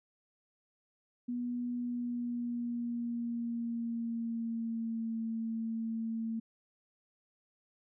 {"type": "tone with pitch glide", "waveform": "sine", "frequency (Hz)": [243.3, 225.7], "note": ["B3", "A3"], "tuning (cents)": [-26, 44], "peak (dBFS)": -33, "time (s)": [1.28, 6.4], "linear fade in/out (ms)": 10, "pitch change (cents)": -130, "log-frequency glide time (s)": [1.76, 5.19], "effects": []}